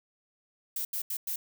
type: noise bursts at uneven times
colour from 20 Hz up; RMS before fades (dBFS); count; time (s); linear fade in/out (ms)
violet; -33; 4; 0.76-0.85 / 0.93-1.02 / 1.1-1.17 / 1.27-1.36; 5
effects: none